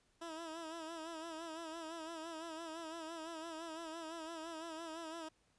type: tone with vibrato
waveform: 15% pulse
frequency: 325.7 Hz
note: E4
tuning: 21 cents flat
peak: -38 dBFS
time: 0.21-5.29 s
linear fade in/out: 10 ms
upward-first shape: sine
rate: 5.9 Hz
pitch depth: 66 cents each way
effects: pink hiss -75 dBFS RMS until 5.58 s + resampled to 22050 Hz